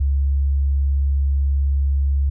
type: tone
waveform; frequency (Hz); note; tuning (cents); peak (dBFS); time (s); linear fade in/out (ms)
sine; 69.3; C#2; 0; -15; 0-2.3; 10
effects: none